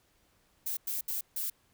violet noise bursts at uneven times, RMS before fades -34 dBFS, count 4, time 0.66-0.77 / 0.87-1.01 / 1.08-1.21 / 1.36-1.5 s, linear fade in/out 5 ms, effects pink hiss -69 dBFS RMS until 1.73 s

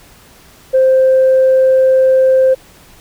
sine tone, 523.3 Hz, C5, in tune, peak -5 dBFS, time 0.73-2.55 s, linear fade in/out 20 ms, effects tanh soft clip ceiling -3 dBFS + pink hiss -43 dBFS RMS until 3 s

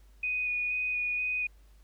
sine tone with vibrato, 2477 Hz, D#7, 8 cents flat, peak -28 dBFS, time 0.23-1.47 s, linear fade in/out 5 ms, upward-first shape square, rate 2.1 Hz, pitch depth 11 cents each way, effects added 50 Hz sine -54 dBFS peak until 1.83 s + pink hiss -68 dBFS RMS until 1.83 s

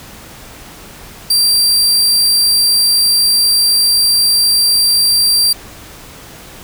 sawtooth tone, 4713 Hz, D8, 5 cents sharp, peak -6 dBFS, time 1.3-5.53 s, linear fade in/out 5 ms, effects pink hiss -35 dBFS RMS until 6.63 s

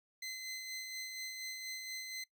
20% pulse tone with tremolo, 2051 Hz, C7, 35 cents flat, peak -35 dBFS, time 0.22-2.24 s, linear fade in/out 5 ms, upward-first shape sine, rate 4.2 Hz, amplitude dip 35%, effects noise-tail reverb RT60 0.1 s tail -21 dB re dry

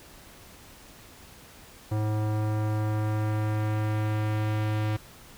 square tone with low-pass filter sweep, 107.1 Hz, A2, 46 cents flat, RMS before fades -27 dBFS, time 1.91-4.97 s, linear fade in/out 10 ms, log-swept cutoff 940 to 3200 Hz, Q 0.91, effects pink hiss -50 dBFS RMS until 5.37 s

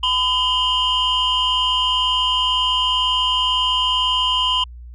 sine tone cluster, 1009 / 2863 / 3121 Hz, B5 / F7 / G7, +37 / +42 / -8 cents, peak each -19 dBFS, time 0.03-4.64 s, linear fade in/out 5 ms, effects tanh soft clip ceiling -10 dBFS + added 60 Hz sine -34 dBFS peak until 4.94 s

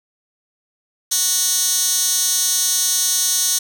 15% pulse tone with high-pass filter, 370 Hz, F#4, in tune, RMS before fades -18 dBFS, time 1.11-3.59 s, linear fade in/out 10 ms, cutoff 5900 Hz, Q 1.6, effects none

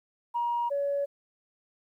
sine tone pair in turn, 950 / 564.9 Hz, A#5 / C#5, +33 / +33 cents, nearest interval major sixth, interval 900 cents, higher first, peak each -25 dBFS, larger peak neither, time 0.34-0.7 / 0.7-1.06 s, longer neither, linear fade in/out 20 ms, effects tanh soft clip ceiling -21 dBFS + 11-bit

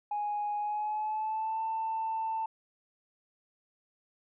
sine tone with pitch glide, 830.6 to 890.2 Hz, G#5 to A5, 0 to +20 cents, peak -29 dBFS, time 0.11-2.46 s, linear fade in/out 5 ms, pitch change +120 cents, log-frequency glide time 0.58-1.62 s, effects tanh soft clip ceiling -26 dBFS

